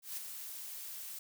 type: noise with ADSR envelope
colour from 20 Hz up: blue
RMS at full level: -39 dBFS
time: 0.02-1.19 s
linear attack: 150 ms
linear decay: 13 ms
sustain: -6 dB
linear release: 4 ms
effects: none